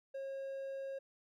triangle tone, 542 Hz, C#5, 39 cents flat, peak -38 dBFS, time 0.14-0.99 s, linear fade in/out 10 ms, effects none

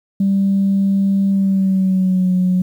sine tone with pitch glide, 196 to 182.87 Hz, G3 to F#3, 0 to -20 cents, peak -11 dBFS, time 0.2-2.62 s, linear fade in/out 5 ms, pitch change -120 cents, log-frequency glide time 1.31-2.33 s, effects tanh soft clip ceiling -8 dBFS + 8-bit

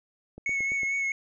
click train, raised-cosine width 2 ms, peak -29 dBFS, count 5, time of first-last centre 0.38-0.832 s, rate 8.84 Hz
triangle tone with vibrato, 2200 Hz, C#7, 14 cents flat, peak -24 dBFS, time 0.46-1.12 s, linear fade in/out 2 ms, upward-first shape triangle, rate 4.5 Hz, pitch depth 25 cents each way
effects resampled to 22050 Hz

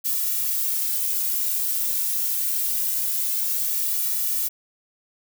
violet noise with flanger, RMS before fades -24 dBFS, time 0.04-4.49 s, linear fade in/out 20 ms, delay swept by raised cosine 1.9 to 2.4 ms, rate 0.24 Hz, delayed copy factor -0.85, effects none

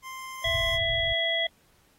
25% pulse tone, 1046.5 Hz, C6, in tune, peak -33 dBFS, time 0.02-0.79 s, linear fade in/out 50 ms
white low-pass noise, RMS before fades -36 dBFS, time 0.44-1.14 s, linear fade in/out 10 ms, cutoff 120 Hz, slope 48 dB/octave
harmonic tone, 664 Hz, E5, 12 cents sharp, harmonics 1 / 3 / 5, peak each -30 / -28 / -27 dBFS, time 0.44-1.47 s, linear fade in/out 5 ms
effects pink hiss -64 dBFS RMS until 1.98 s + AAC 48 kbps

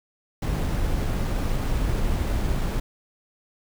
brown noise with sample-and-hold, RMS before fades -24 dBFS, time 0.42-2.8 s, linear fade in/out 5 ms, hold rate 11025 Hz, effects none

